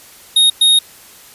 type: tone bursts at uneven times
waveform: square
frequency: 3729 Hz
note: A#7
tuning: in tune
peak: -8 dBFS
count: 2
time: 0.36-0.5 / 0.61-0.79 s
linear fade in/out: 5 ms
effects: white hiss -41 dBFS RMS until 1.34 s + resampled to 32000 Hz